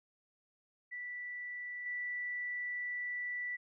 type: tone with level steps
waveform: sine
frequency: 1966 Hz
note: B6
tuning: 8 cents flat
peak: -40 / -36 dBFS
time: 0.91-3.57 s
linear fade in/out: 20 ms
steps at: 1.86 s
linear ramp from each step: 2 ms
effects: none